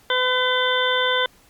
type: harmonic tone with a mistuned harmonic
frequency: 505 Hz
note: B4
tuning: 39 cents sharp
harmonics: 1 / 2 / 3 / 4 / 6 / 7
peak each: -23 / -24 / -23 / -28 / -27 / -24 dBFS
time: 0.1-1.26 s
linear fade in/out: 2 ms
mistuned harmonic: 6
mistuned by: +31 cents
effects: pink hiss -54 dBFS RMS until 1.49 s + MP3 96 kbps